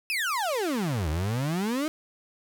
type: exponential two-way sweep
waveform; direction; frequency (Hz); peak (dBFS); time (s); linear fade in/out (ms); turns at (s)
35% pulse; down then up; 2659 to 73.42 to 322; -24; 0.1-1.88; 0; 1.09
effects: none